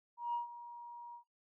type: tone with ADSR envelope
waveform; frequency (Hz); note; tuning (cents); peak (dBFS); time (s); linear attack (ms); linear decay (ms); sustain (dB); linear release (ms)
sine; 951; A#5; +34; -31; 0.17-1.24; 170; 130; -15; 95
effects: noise-tail reverb RT60 0.3 s tail -24 dB re dry + tanh soft clip ceiling -29 dBFS